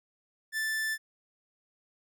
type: tone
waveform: 45% pulse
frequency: 1760 Hz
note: A6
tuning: in tune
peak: -29 dBFS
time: 0.52-0.98 s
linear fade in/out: 50 ms
effects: none